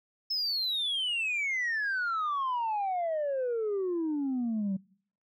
sine exponential sweep, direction down, 5274 to 186.8 Hz, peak -26 dBFS, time 0.3-4.77 s, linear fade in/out 10 ms, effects noise-tail reverb RT60 0.6 s tail -25 dB re dry + tanh soft clip ceiling -26 dBFS

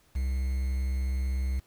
triangle tone with quantisation, 65.41 Hz, C2, in tune, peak -24 dBFS, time 0.15-1.6 s, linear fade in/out 10 ms, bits 8, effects pink hiss -64 dBFS RMS until 1.66 s

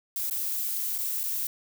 violet noise with dropouts, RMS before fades -30 dBFS, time 0.16-1.47 s, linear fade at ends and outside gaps 2 ms, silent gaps 0.299-0.309 / 0.981-0.985 / 1.233-1.237 s, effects none

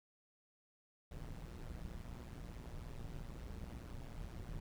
brown noise with amplitude modulation, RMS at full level -44 dBFS, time 1.11-4.6 s, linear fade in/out 5 ms, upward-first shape sine, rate 119 Hz, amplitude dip 85%, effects none

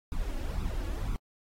brown noise with flanger, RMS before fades -32 dBFS, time 0.12-1.16 s, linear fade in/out 0 ms, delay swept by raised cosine 0.8 to 3.6 ms, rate 2 Hz, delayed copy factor +0.9, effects AAC 48 kbps

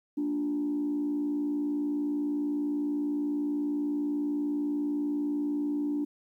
sine tone with frequency modulation, 293.3 Hz, D4, 2 cents flat, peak -26 dBFS, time 0.17-6.05 s, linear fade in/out 10 ms, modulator 60 Hz, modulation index 0.46, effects tanh soft clip ceiling -23 dBFS + 11-bit

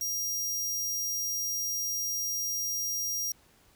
sawtooth tone, 5700 Hz, F8, 34 cents sharp, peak -27 dBFS, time 0.01-3.32 s, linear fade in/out 2 ms, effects pink hiss -62 dBFS RMS until 3.75 s

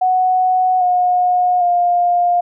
sine tone with pitch steps, 740 / 722.3 / 705 Hz, F#5 / F#5 / F5, 0 / -42 / +16 cents, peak -11 dBFS, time 0.01-2.41 s, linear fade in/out 10 ms, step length 800 ms, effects none

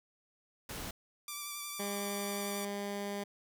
pink noise, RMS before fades -42 dBFS, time 0.69-0.91 s, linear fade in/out 5 ms
5% pulse tone with vibrato, 1170 Hz, D6, 7 cents flat, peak -28 dBFS, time 1.28-2.65 s, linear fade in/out 2 ms, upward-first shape sine, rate 11 Hz, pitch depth 23 cents each way
15% pulse tone, 202 Hz, G#3, 48 cents flat, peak -30 dBFS, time 1.79-3.24 s, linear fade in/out 10 ms
effects none

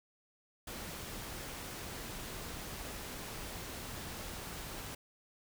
pink noise, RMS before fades -44 dBFS, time 0.67-4.95 s, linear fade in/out 5 ms, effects none

